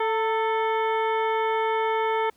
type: harmonic tone with a mistuned harmonic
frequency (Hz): 440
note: A4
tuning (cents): 0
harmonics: 1 / 2 / 3 / 4 / 5 / 7 / 8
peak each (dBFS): -25 / -25 / -32 / -36 / -34 / -43 / -47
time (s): 0-2.3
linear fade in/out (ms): 5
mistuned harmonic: 2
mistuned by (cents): +42
effects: pink hiss -62 dBFS RMS until 2.36 s